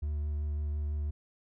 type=tone with hard clipping; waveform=triangle; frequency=74.5 Hz; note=D2; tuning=25 cents sharp; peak=-31 dBFS; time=0.02-1.11 s; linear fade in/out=10 ms; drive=5 dB; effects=none